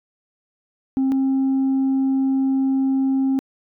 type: tone pair in turn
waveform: sine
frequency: 266 / 267.5 Hz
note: C4 / C4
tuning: +29 / +38 cents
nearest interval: unison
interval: 9 cents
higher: second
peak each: -14 dBFS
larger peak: neither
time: 0.97-1.12 / 1.12-3.39 s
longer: second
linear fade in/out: 0 ms
effects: tanh soft clip ceiling -15 dBFS